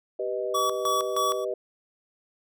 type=chord; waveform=sine; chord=G augmented; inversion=none; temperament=equal with one note detuned; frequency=389.1 / 493.9 / 622.3 Hz; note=G4 / B4 / D#5; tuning=-13 / 0 / 0 cents; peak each=-31 dBFS; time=0.19-1.54 s; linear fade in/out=5 ms
type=tone with tremolo; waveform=square; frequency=1139 Hz; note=C#6; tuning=47 cents sharp; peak=-24 dBFS; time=0.54-1.45 s; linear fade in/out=10 ms; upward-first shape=square; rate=3.2 Hz; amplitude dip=80%
effects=none